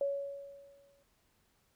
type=tone with exponential decay; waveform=sine; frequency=560 Hz; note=C#5; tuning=18 cents sharp; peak=-28 dBFS; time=0.01-1.03 s; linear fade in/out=2 ms; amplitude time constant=220 ms; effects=pink hiss -73 dBFS RMS until 1.75 s